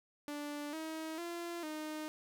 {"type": "tone with pitch steps", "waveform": "sawtooth", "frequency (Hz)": [292.7, 318.1, 342.7, 308], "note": ["D4", "D#4", "F4", "D#4"], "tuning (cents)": [-6, 38, -33, -17], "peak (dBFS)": -36, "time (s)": [0.28, 2.08], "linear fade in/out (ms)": 0, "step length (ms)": 450, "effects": []}